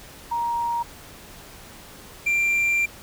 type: tone pair in turn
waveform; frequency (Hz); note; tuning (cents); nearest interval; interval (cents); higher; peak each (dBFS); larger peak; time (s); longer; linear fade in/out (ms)
sine / triangle; 940 / 2369; A#5 / D7; +14 / +14; octave + major third; 1600; second; -22 / -17; second; 0.31-0.83 / 2.26-2.86; second; 10
effects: pink hiss -44 dBFS RMS until 3.02 s